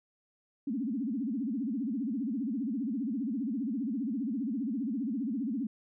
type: tone with vibrato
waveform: sine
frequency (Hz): 246.9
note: B3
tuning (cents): 0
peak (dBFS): -30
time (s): 0.67-5.67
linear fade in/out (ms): 5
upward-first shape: sine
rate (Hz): 15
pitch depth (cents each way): 280
effects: none